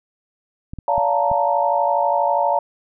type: clicks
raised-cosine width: 5 ms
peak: -19 dBFS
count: 4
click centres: 0.735 / 0.787 / 0.98 / 1.315 s
type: chord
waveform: sine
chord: Bb major seventh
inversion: first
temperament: equal with one note detuned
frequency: 573.6 / 698.5 / 880 / 932.3 Hz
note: D5 / F5 / A5 / Bb5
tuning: -41 / 0 / 0 / 0 cents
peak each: -21 dBFS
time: 0.88-2.59 s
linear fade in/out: 2 ms
effects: none